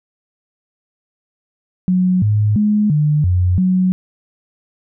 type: tone with pitch steps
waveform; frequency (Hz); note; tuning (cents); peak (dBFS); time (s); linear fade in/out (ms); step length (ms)
sine; 183.3 / 105.4 / 210 / 149.7 / 90 / 184.8; F#3 / G#2 / G#3 / D3 / F#2 / F#3; -16 / +26 / +19 / +33 / -47 / -2; -11; 1.88-3.92; 0; 340
effects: none